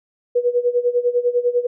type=tone with tremolo; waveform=sine; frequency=486.6 Hz; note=B4; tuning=26 cents flat; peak=-12 dBFS; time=0.35-1.67 s; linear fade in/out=10 ms; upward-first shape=sine; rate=10 Hz; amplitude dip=85%; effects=none